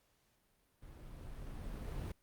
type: noise with level ramp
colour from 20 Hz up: brown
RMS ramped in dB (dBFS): -53 to -40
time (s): 0.82-2.12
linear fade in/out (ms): 5
effects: pink hiss -75 dBFS RMS until 2.22 s + Opus 48 kbps